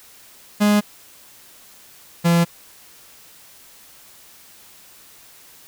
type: tone pair in turn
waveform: 45% pulse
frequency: 207.7 / 170.09 Hz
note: G#3 / F3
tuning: 0 / -45 cents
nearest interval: minor third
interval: 345 cents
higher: first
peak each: -13 dBFS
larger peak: neither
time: 0.6-0.81 / 2.24-2.45 s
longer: neither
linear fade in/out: 20 ms
effects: white hiss -47 dBFS RMS until 5.67 s